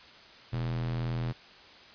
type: tone with high-pass filter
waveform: square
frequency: 41.14 Hz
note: E1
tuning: 3 cents flat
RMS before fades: -32 dBFS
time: 0.52-1.33 s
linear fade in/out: 20 ms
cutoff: 96 Hz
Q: 7.9
effects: white hiss -52 dBFS RMS until 1.94 s + resampled to 11025 Hz